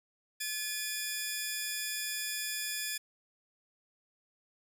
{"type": "tone pair together", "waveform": "10% pulse", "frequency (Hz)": [1719, 2431], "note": ["A6", "D#7"], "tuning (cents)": [-41, -41], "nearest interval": "tritone", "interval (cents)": 600, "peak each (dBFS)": -28, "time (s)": [0.4, 2.98], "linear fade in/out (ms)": 10, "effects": []}